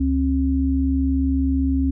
sine tone pair together, 70.98 / 268 Hz, C#2 / C4, +42 / +42 cents, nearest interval octave + major seventh, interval 2300 cents, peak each -20 / -19 dBFS, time 0-1.91 s, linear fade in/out 10 ms, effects none

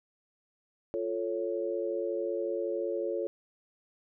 sine chord, F augmented, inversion none, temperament equal, 349.2 / 440 / 554.4 Hz, F4 / A4 / C#5, 0 / 0 / 0 cents, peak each -34 dBFS, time 0.94-3.27 s, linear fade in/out 0 ms, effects none

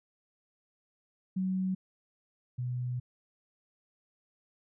sine tone pair in turn, 187.5 / 124.22 Hz, F#3 / B2, +23 / +10 cents, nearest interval perfect fifth, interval 713 cents, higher first, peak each -28 / -31 dBFS, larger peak first, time 1.36-1.75 / 2.58-3 s, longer second, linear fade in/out 10 ms, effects none

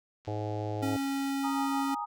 click train, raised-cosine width 0.2 ms, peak -37 dBFS, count 133, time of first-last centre 0.25-1.306 s, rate 125 Hz
harmonic tone, 105.6 Hz, G#2, 29 cents sharp, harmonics 1 / 3 / 4 / 5 / 6 / 7 / 8, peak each -34 / -39 / -40 / -41 / -42 / -42 / -43 dBFS, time 0.27-0.97 s, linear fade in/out 10 ms
square tone, 274.9 Hz, C#4, 14 cents flat, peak -30 dBFS, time 0.82-1.95 s, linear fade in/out 10 ms
sine chord, Ab suspended second, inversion none, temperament equal, 830.6 / 932.3 / 1244.5 Hz, Ab5 / Bb5 / Eb6, 0 / 0 / 0 cents, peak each -36 dBFS, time 1.43-2.06 s, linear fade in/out 20 ms
effects none

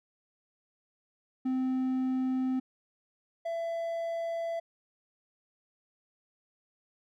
triangle tone pair in turn, 258.9 / 668.8 Hz, C4 / E5, -18 / +25 cents, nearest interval octave + major third, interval 1643 cents, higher second, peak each -25 / -29 dBFS, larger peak first, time 1.45-2.6 / 3.45-4.6 s, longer neither, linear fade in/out 10 ms, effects none

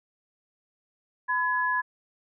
sine tone pair together, 1005 / 1690.2 Hz, B5 / G#6, +30 / +30 cents, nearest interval major sixth, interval 900 cents, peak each -26 dBFS, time 1.28-1.82 s, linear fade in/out 20 ms, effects none

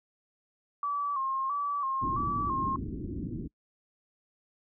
sine tone with vibrato, 1108.7 Hz, C#6, in tune, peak -28 dBFS, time 0.83-2.76 s, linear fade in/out 2 ms, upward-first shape square, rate 1.5 Hz, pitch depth 64 cents each way
white low-pass noise, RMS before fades -36 dBFS, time 2.01-3.48 s, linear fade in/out 20 ms, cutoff 340 Hz, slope 48 dB/octave
effects noise-tail reverb RT60 0.1 s tail -26 dB re dry

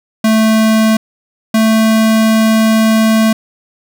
square tone pair in turn, 220 / 221 Hz, A3 / A3, 0 / +8 cents, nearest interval unison, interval 8 cents, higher second, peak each -8 dBFS, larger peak neither, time 0.24-0.97 / 1.54-3.33 s, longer second, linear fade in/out 5 ms, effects none

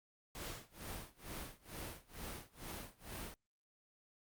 pink noise with tremolo, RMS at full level -45 dBFS, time 0.35-3.34 s, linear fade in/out 0 ms, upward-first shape sine, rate 2.2 Hz, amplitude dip 95%, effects Opus 48 kbps

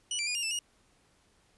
20% pulse tone with pitch steps, 2944 / 2351 / 2443 / 2814 / 2650 / 2867 Hz, F#7 / D7 / D#7 / F7 / E7 / F7, -9 / +1 / -32 / +12 / +9 / +45 cents, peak -25 dBFS, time 0.11-0.59 s, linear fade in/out 2 ms, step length 80 ms, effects pink hiss -67 dBFS RMS until 1.57 s + resampled to 24000 Hz

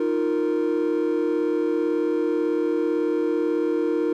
triangle chord, Eb suspended second, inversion none, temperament equal with one note detuned, 311.1 / 349.2 / 464.6 Hz, Eb4 / F4 / Bb4, 0 / 0 / -6 cents, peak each -22 dBFS, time 0-4.13 s, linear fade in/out 5 ms, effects tanh soft clip ceiling -12 dBFS

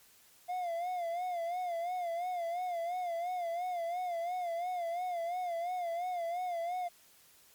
triangle tone with vibrato, 701 Hz, F5, 6 cents sharp, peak -31 dBFS, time 0.48-6.89 s, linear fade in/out 20 ms, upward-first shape sine, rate 2.9 Hz, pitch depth 82 cents each way, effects white hiss -62 dBFS RMS until 7.54 s + MP3 96 kbps

